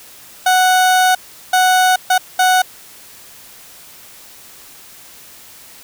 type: tone bursts at uneven times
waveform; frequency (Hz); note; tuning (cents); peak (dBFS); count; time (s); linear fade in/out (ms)
30% pulse; 740; F#5; 0; -7; 4; 0.46-1.15 / 1.53-1.96 / 2.1-2.18 / 2.39-2.62; 5
effects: white hiss -40 dBFS RMS until 5.83 s